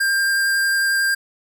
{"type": "tone with vibrato", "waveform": "square", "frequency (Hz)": 1595, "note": "G6", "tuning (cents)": 30, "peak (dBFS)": -17, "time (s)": [0, 1.15], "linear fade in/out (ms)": 10, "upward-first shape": "sine", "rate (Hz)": 11, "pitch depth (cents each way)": 10, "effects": []}